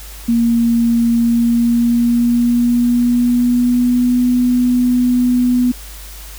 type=tone with pitch glide; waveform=sine; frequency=233.5 to 247.2 Hz; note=A#3 to B3; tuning=+3 to +2 cents; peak=-10 dBFS; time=0.28-5.72 s; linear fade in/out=10 ms; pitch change=+99 cents; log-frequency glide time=1.14-4.25 s; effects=added 50 Hz sine -32 dBFS peak until 6.38 s + white hiss -36 dBFS RMS until 6.38 s